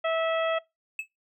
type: harmonic tone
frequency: 652 Hz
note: E5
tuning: 19 cents flat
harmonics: 1 / 2 / 3 / 4 / 5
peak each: -25 / -31 / -35 / -37 / -39 dBFS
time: 0.04-0.59 s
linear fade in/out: 10 ms
type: tone with exponential decay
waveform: triangle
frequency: 2600 Hz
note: E7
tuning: 24 cents flat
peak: -24 dBFS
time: 0.99-1.08 s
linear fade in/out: 2 ms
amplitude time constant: 18 ms
effects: noise-tail reverb RT60 0.2 s tail -22 dB re dry